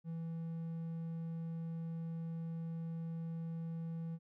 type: tone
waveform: triangle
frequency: 164.81 Hz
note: E3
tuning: in tune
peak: -37 dBFS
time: 0.04-4.19 s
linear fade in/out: 50 ms
effects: none